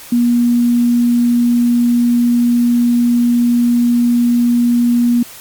sine tone, 239.6 Hz, A#3, 48 cents sharp, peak -9 dBFS, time 0.12-5.23 s, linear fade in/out 5 ms, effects white hiss -35 dBFS RMS until 5.4 s + Opus 48 kbps

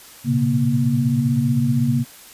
sine tone cluster, 111.8 / 121.4 / 137.1 / 236.1 Hz, A2 / B2 / C#3 / A#3, +28 / -29 / -19 / +22 cents, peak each -28 / -24 / -19 / -19 dBFS, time 0.24-2.05 s, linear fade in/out 50 ms, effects white hiss -43 dBFS RMS until 2.33 s + resampled to 32000 Hz

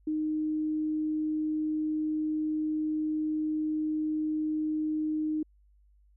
sine tone, 308.8 Hz, D#4, 13 cents flat, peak -27 dBFS, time 0.07-5.43 s, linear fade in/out 5 ms, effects added 50 Hz sine -59 dBFS peak until 6.16 s

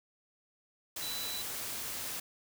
sine tone in noise, 3968 Hz, B7, 7 cents sharp, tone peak -39 dBFS, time 1.02-1.42 s, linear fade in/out 5 ms, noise white, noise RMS -39 dBFS, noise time 0.96-2.2 s, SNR -3 dB, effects none

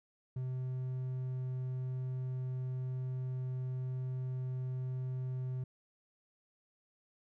triangle tone, 128.5 Hz, C3, 31 cents flat, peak -33 dBFS, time 0.36-5.64 s, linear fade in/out 5 ms, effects none

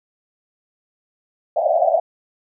white band-pass noise, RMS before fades -17 dBFS, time 1.56-2 s, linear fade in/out 5 ms, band 580 to 740 Hz, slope 96 dB/octave, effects none

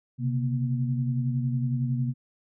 sine tone cluster, 129.7 / 140.6 / 238.2 Hz, C3 / C#3 / A#3, -15 / +25 / +38 cents, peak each -25 / -34 / -31 dBFS, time 0.18-2.14 s, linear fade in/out 50 ms, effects none

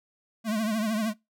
square tone with vibrato, 217.8 Hz, A3, 17 cents flat, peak -26 dBFS, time 0.44-1.14 s, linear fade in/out 50 ms, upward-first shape triangle, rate 13 Hz, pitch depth 100 cents each way, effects noise-tail reverb RT60 0.2 s tail -23 dB re dry

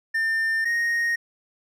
triangle tone pair in turn, 1800 / 1864.3 Hz, A6 / A#6, +39 / 0 cents, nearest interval minor second, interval 61 cents, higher second, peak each -19 dBFS, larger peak neither, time 0.14-0.65 / 0.65-1.16 s, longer neither, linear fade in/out 10 ms, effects none

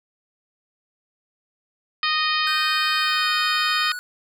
harmonic tone, 619 Hz, D#5, 9 cents flat, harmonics 2 / 3 / 4 / 5 / 6 / 7 / 8, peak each -24 / -26 / -27 / -28 / -29 / -29 / -30 dBFS, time 2.03-3.92 s, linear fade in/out 2 ms
square tone with pitch glide, 1547 to 1469.5 Hz, G6 to F#6, -23 to -12 cents, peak -30 dBFS, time 2.47-3.99 s, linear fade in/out 0 ms, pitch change -89 cents, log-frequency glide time 2.99-3.3 s
effects none

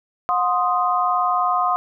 sine chord, C diminished, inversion second, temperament equal with one note detuned, 723.5 / 1046.5 / 1244.5 Hz, Gb5 / C6 / Eb6, -39 / 0 / 0 cents, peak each -21 dBFS, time 0.29-1.76 s, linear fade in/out 0 ms, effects none

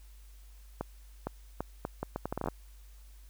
accelerating click train, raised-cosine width 1 ms, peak -19 dBFS, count 14, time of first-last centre 0.81-2.485 s, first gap 460 ms, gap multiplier 0.73, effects added 50 Hz sine -50 dBFS peak until 3.29 s + white hiss -64 dBFS RMS until 3.29 s

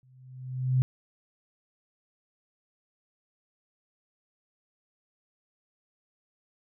sine tone with exponential growth, 128.7 Hz, C3, 28 cents flat, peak -18 dBFS, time 0.03-0.82 s, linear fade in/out 0 ms, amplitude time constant 170 ms, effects none

